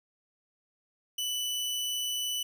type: tone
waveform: sawtooth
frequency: 2979 Hz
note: F#7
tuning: 11 cents sharp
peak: -27 dBFS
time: 1.18-2.43 s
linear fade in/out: 5 ms
effects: none

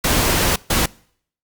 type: noise bursts at uneven times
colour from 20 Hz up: pink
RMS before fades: -17 dBFS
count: 2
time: 0.04-0.56 / 0.7-0.86 s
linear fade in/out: 5 ms
effects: noise-tail reverb RT60 0.6 s tail -24 dB re dry + Opus 48 kbps

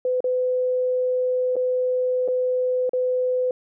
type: tone with dropouts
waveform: sine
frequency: 505 Hz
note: B4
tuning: 39 cents sharp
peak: -19 dBFS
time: 0.05-3.51 s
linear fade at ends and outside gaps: 2 ms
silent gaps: 0.205-0.242 / 1.557-1.565 / 2.278-2.284 / 2.894-2.933 s
effects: none

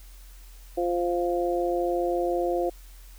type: harmonic tone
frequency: 174.61 Hz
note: F3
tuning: in tune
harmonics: 2 / 3 / 4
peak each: -26 / -28 / -29 dBFS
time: 0.77-2.7 s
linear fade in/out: 10 ms
effects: added 43 Hz sine -44 dBFS peak until 3.18 s + white hiss -55 dBFS RMS until 3.18 s

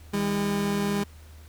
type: tone pair together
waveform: 30% pulse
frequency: 160.4 / 202.2 Hz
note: E3 / G#3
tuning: -47 / -46 cents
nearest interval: major third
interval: 401 cents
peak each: -30 / -22 dBFS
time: 0.13-1.04 s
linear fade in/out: 10 ms
effects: added 77 Hz sine -45 dBFS peak until 1.48 s + pink hiss -55 dBFS RMS until 1.48 s

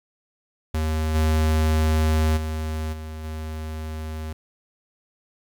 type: tone with level steps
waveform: square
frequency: 78.4 Hz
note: D#2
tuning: 14 cents sharp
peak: -22 / -18 / -26 / -33 / -30 dBFS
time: 0.74-4.33 s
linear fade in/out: 5 ms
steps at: 1.14 / 2.36 / 2.92 / 3.23 s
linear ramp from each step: 20 ms
effects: 9-bit

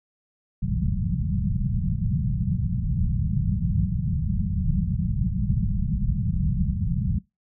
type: low-pass noise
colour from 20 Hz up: white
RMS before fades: -24 dBFS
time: 0.62-7.19 s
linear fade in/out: 10 ms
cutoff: 200 Hz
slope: 96 dB/octave
effects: noise-tail reverb RT60 0.2 s tail -21 dB re dry

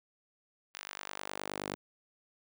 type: tone with high-pass filter sweep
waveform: sawtooth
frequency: 49.58 Hz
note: G1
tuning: 20 cents sharp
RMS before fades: -42 dBFS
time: 0.74-1.75 s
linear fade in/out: 0 ms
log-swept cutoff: 1900 to 260 Hz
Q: 0.8
effects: none

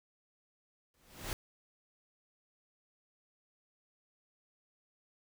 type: noise with exponential growth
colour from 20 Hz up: pink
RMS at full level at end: -36 dBFS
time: 0.94-1.33 s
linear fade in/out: 1 ms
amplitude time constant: 84 ms
effects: none

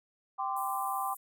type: chord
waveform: sine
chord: G suspended fourth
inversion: none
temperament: equal with one note detuned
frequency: 784 / 1032.1 / 1174.7 Hz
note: G5 / C6 / D6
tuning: 0 / -24 / 0 cents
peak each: -34 / -35 / -36 dBFS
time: 0.38-1.15 s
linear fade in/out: 20 ms
type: band-pass noise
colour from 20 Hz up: white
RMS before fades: -47 dBFS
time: 0.56-1.17 s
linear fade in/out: 5 ms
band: 8400 to 16000 Hz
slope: 48 dB/octave
effects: none

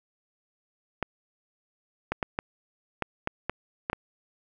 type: clicks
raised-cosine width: 0.5 ms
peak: -12 dBFS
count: 9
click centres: 1.027 / 2.12 / 2.228 / 2.389 / 3.023 / 3.274 / 3.496 / 3.899 / 3.931 s
effects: 9-bit

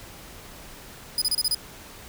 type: tone bursts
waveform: sawtooth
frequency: 4978 Hz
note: D#8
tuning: in tune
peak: -18 dBFS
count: 6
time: 1.18-1.547 s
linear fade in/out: 2 ms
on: 37 ms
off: 29 ms
effects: pink hiss -44 dBFS RMS until 2.08 s

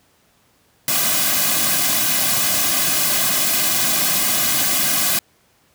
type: noise with comb filter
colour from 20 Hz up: white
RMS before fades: -18 dBFS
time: 0.88-5.19 s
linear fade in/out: 2 ms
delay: 2.2 ms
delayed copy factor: -0.9
effects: pink hiss -58 dBFS RMS until 5.74 s + high-pass 80 Hz 12 dB/octave

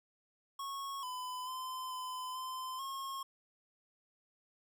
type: tone with pitch steps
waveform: square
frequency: 1100 / 1007 / 1027 / 1017 / 1030 / 1082 Hz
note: C#6 / B5 / C6 / C6 / C6 / C#6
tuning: -14 / +33 / -33 / -50 / -28 / -42 cents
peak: -40 dBFS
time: 0.59-3.23 s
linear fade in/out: 5 ms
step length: 440 ms
effects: none

